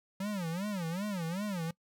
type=tone with vibrato; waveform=square; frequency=185 Hz; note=F#3; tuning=in tune; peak=-34 dBFS; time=0.2-1.71 s; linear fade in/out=5 ms; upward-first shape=sine; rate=2.6 Hz; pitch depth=230 cents each way; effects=noise-tail reverb RT60 0.1 s tail -22 dB re dry